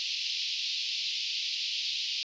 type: band-pass noise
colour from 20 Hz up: white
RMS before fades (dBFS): -33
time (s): 0-2.23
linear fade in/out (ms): 0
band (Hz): 2600 to 5100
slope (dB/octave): 48
effects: resampled to 16000 Hz